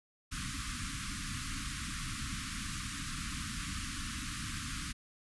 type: band-stop noise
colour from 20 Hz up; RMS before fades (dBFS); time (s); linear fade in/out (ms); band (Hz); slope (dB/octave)
pink; -39; 0.31-4.93; 20; 300 to 1100; 96
effects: resampled to 24000 Hz